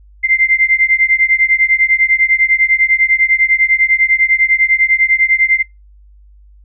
sine beating tone pair, 2083 / 2093 Hz, C7 / C7, -8 / 0 cents, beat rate 10 Hz, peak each -12 dBFS, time 0.23-5.63 s, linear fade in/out 20 ms, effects noise-tail reverb RT60 0.2 s tail -25 dB re dry + added 50 Hz sine -40 dBFS peak until 6.64 s

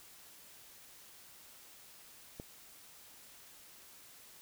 click, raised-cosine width 2 ms, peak -30 dBFS, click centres 2.399 s, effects white hiss -57 dBFS RMS until 4.41 s

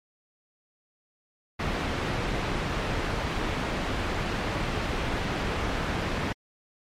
pink low-pass noise, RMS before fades -29 dBFS, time 1.59-6.33 s, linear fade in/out 10 ms, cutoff 2900 Hz, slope 12 dB/octave, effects MP3 64 kbps

